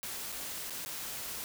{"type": "noise with dropouts", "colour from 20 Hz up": "white", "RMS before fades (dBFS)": -40, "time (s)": [0.03, 1.44], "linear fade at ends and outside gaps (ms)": 0, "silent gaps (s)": [[0.32, 0.324], [0.698, 0.705], [0.85, 0.86]], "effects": []}